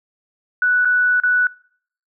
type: tone with dropouts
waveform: sine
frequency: 1480 Hz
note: F#6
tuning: in tune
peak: -13 dBFS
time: 0.62-1.47 s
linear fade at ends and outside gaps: 2 ms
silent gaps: 0.849-0.854 / 1.201-1.235 s
effects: noise-tail reverb RT60 0.6 s tail -24 dB re dry